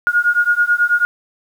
sine beating tone pair, 1428 / 1437.2 Hz, F6 / F6, +38 / +49 cents, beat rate 9.2 Hz, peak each -15 dBFS, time 0.07-1.05 s, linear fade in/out 0 ms, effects 7-bit

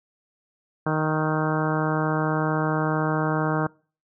harmonic tone with a mistuned harmonic, 155.56 Hz, D#3, in tune, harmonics 1 / 2 / 3 / 4 / 5 / 6 / 7 / 8 / 9 / 10, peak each -25 / -28 / -30 / -31 / -32 / -33 / -33 / -34 / -35 / -35 dBFS, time 0.86-3.67 s, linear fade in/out 5 ms, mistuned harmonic 8, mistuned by +25 cents, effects noise-tail reverb RT60 0.4 s tail -25 dB re dry

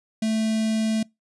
square tone with notch filter, 220 Hz, A3, in tune, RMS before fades -23 dBFS, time 0.22-1.03 s, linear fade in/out 5 ms, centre 1200 Hz, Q 0.65, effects noise-tail reverb RT60 0.2 s tail -25 dB re dry + resampled to 24000 Hz

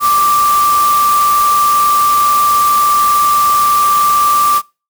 sine tone in noise, 1174.7 Hz, D6, in tune, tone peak -8 dBFS, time 0-4.62 s, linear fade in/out 50 ms, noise white, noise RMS -21 dBFS, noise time 0-4.62 s, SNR +10 dB, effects noise-tail reverb RT60 0.3 s tail -24 dB re dry

